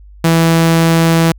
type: tone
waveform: sawtooth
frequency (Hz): 164.81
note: E3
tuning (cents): 0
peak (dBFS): -4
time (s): 0.24-1.32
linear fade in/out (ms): 5
effects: added 50 Hz sine -35 dBFS peak until 1.38 s